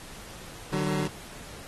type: tone pair together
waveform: 25% pulse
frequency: 150 / 188.99 Hz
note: D3 / F#3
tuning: +37 / +37 cents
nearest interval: major third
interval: 400 cents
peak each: -26 dBFS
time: 0.72-1.08 s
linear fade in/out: 10 ms
effects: pink hiss -45 dBFS RMS until 1.67 s + AAC 32 kbps